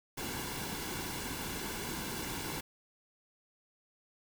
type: noise with comb filter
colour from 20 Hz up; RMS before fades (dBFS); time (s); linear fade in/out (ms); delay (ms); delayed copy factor
pink; -39; 0.17-2.61; 10; 1.6; -0.55
effects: none